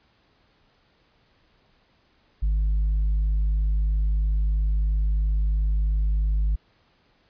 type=tone with tanh clipping; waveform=sine; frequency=51.5 Hz; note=G#1; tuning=14 cents flat; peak=-20 dBFS; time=2.42-6.56 s; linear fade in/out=10 ms; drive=2 dB; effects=pink hiss -63 dBFS RMS until 7.29 s + resampled to 11025 Hz